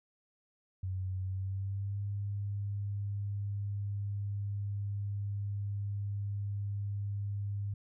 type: tone with pitch glide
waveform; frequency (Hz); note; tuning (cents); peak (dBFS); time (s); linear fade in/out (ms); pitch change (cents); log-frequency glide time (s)
sine; 93.8 to 101.11; F#2 to G#2; +24 to -46; -33; 0.83-7.74; 5; +130; 1.21-2.02
effects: none